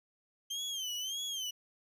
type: tone with vibrato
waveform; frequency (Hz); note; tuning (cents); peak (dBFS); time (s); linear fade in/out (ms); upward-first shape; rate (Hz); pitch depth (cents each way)
30% pulse; 3136; G7; 0; -33; 0.5-1.51; 10; sine; 1.7; 120
effects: resampled to 32000 Hz